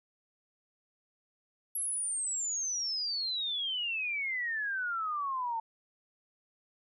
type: exponential sweep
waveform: sine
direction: down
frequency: 11350 to 890 Hz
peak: -31 dBFS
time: 1.75-5.6 s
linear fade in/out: 5 ms
effects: none